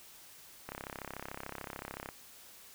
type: click train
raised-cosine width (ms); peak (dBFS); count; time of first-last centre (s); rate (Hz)
0.5; -25; 48; 0.69-2.089; 33.6
effects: white hiss -55 dBFS RMS until 2.74 s